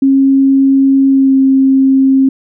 sine tone with pitch glide, 270.9 to 267.5 Hz, C#4 to C4, -40 to +38 cents, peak -5 dBFS, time 0.02-2.29 s, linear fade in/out 5 ms, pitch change -22 cents, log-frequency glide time 1.1-1.35 s, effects none

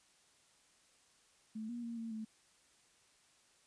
sine tone with pitch steps, 218.9 / 238.8 / 233 / 227.5 / 219.2 Hz, A3 / A#3 / A#3 / A#3 / A3, -9 / +42 / -1 / -42 / -6 cents, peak -40 dBFS, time 1.55-2.25 s, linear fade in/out 10 ms, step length 140 ms, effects white hiss -69 dBFS RMS until 3.66 s + resampled to 22050 Hz

